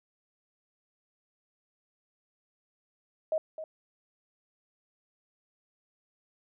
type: tone with echo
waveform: sine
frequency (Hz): 630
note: D#5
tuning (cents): +21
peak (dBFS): -25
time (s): 3.32-3.38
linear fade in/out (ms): 2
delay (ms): 260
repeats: 1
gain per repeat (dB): -11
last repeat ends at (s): 3.64
effects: none